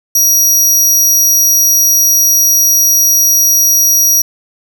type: tone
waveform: sawtooth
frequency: 5750 Hz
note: F8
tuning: 50 cents sharp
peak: -4 dBFS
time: 0.15-4.22 s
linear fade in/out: 5 ms
effects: none